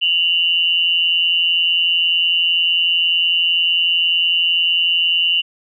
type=tone pair together; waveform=sine; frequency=2793 / 2964 Hz; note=F7 / F#7; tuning=-1 / +2 cents; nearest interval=minor second; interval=103 cents; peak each=-16 dBFS; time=0.01-5.42 s; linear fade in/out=20 ms; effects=none